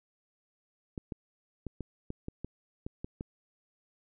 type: clicks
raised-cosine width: 3 ms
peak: -24 dBFS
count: 10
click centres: 0.978 / 1.122 / 1.667 / 1.807 / 2.104 / 2.284 / 2.446 / 2.865 / 3.045 / 3.209 s
effects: none